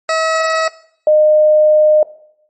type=tone pair in turn; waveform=20% pulse / sine; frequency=643 / 611.4 Hz; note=E5 / D#5; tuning=-43 / -30 cents; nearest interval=minor second; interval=87 cents; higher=first; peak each=-8 / -6 dBFS; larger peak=second; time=0.09-0.68 / 1.07-2.03 s; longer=second; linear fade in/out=2 ms; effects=noise-tail reverb RT60 0.7 s tail -18 dB re dry + MP3 32 kbps